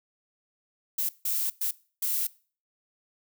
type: noise bursts at uneven times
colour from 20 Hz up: violet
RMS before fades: -28 dBFS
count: 4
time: 0.98-1.09 / 1.25-1.5 / 1.61-1.71 / 2.02-2.27 s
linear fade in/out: 5 ms
effects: noise-tail reverb RT60 0.4 s tail -21 dB re dry